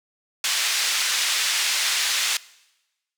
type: band-pass noise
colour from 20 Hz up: pink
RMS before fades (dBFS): -23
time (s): 0.44-2.37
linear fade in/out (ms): 2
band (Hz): 2300 to 7500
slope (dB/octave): 12
effects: noise-tail reverb RT60 1.0 s tail -21 dB re dry